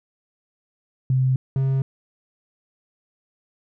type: tone pair in turn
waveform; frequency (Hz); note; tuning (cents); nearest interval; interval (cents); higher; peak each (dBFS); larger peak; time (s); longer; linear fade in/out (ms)
sine / triangle; 130.1 / 134.22; C3 / C3; -9 / +45; minor second; 54; second; -16; neither; 1.1-1.36 / 1.56-1.82; neither; 2
effects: none